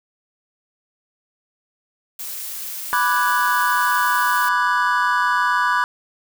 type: noise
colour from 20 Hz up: blue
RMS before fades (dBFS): -30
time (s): 2.19-4.49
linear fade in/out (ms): 5
type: chord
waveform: triangle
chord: G# half-diminished seventh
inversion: first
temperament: equal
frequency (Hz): 987.8 / 1174.7 / 1480 / 1661.2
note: B5 / D6 / F#6 / G#6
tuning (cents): 0 / 0 / 0 / 0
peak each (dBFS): -18 / -20 / -20 / -22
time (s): 2.93-5.84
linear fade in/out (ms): 0
effects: none